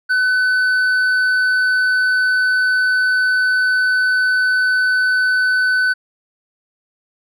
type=tone with hard clipping; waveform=sine; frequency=1506 Hz; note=F#6; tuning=30 cents sharp; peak=-14 dBFS; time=0.09-5.94 s; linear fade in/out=20 ms; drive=4 dB; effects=none